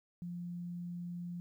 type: tone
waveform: sine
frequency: 174.61 Hz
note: F3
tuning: in tune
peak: -39 dBFS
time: 0.22-1.4 s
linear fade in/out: 0 ms
effects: 12-bit